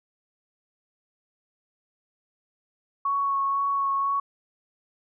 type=tone with vibrato; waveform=sine; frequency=1108.7 Hz; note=C#6; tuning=in tune; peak=-22 dBFS; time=3.05-4.2 s; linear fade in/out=5 ms; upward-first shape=sine; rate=2 Hz; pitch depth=13 cents each way; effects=none